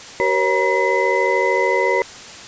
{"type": "tone cluster", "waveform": "sine", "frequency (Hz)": [380.7, 473.3, 547, 953, 2027], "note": ["F#4", "A#4", "C#5", "A#5", "B6"], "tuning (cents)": [49, 26, -23, 38, 45], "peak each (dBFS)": -21, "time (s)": [0.2, 2.02], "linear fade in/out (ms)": 0, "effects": ["white hiss -36 dBFS RMS until 2.47 s", "resampled to 16000 Hz"]}